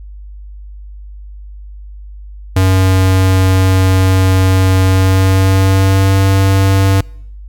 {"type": "tone with pitch glide", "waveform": "square", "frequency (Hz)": [94.2, 96.74], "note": ["F#2", "G2"], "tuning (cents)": [32, -22], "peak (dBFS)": -8, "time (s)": [2.56, 7.01], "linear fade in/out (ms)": 5, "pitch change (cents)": 46, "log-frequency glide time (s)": [4.82, 6.16], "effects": ["noise-tail reverb RT60 0.7 s tail -25 dB re dry", "added 50 Hz sine -28 dBFS peak until 7.48 s"]}